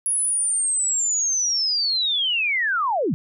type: linear sweep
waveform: sine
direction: down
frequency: 10548 to 126.3 Hz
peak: -19 dBFS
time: 0.06-3.14 s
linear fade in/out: 0 ms
effects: none